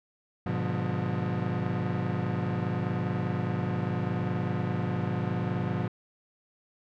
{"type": "chord", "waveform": "35% pulse", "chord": "G# diminished seventh", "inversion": "none", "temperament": "just", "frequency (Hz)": [103.83, 124.59, 149.51, 179.41], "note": ["G#2", "B2", "D3", "F3"], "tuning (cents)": [0, 16, 31, 47], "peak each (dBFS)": [-32, -31, -34, -30], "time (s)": [0.46, 5.88], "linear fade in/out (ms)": 5, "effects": ["low-pass 2000 Hz 12 dB/octave"]}